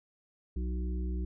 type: harmonic tone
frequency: 61.74 Hz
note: B1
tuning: in tune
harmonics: 1 / 3 / 5 / 6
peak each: -31 / -41 / -45 / -47 dBFS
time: 0.56-1.25 s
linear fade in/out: 5 ms
effects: none